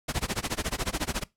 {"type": "noise with tremolo", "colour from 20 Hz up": "pink", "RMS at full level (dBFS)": -27, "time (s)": [0.08, 1.24], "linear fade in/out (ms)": 10, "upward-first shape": "sine", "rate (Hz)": 14, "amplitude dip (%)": 100, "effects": ["noise-tail reverb RT60 0.2 s tail -21 dB re dry", "low-pass 11000 Hz 12 dB/octave"]}